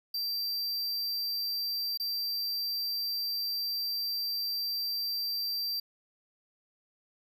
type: tone with dropouts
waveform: square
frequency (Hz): 4699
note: D8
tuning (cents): 0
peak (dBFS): -31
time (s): 0.14-5.8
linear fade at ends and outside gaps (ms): 5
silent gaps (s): 1.975-1.998
effects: 12-bit